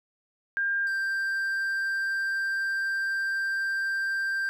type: tone pair in turn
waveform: sine / triangle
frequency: 1600 / 1578 Hz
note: G6 / G6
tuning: +35 / +11 cents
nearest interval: unison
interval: 24 cents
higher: first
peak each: -24 dBFS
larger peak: neither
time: 0.57-0.87 / 0.87-4.49 s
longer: second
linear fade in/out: 0 ms
effects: none